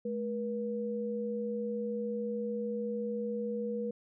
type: tone pair together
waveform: sine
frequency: 214.1 / 480.6 Hz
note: A3 / B4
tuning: -47 / -47 cents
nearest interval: octave + major second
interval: 1400 cents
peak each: -36 / -34 dBFS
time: 0.05-3.91 s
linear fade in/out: 5 ms
effects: none